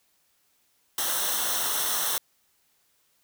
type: noise with comb filter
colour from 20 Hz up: white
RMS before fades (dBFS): -27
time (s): 0.98-2.18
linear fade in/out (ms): 2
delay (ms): 0.42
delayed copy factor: -0.75
effects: white hiss -68 dBFS RMS until 3.23 s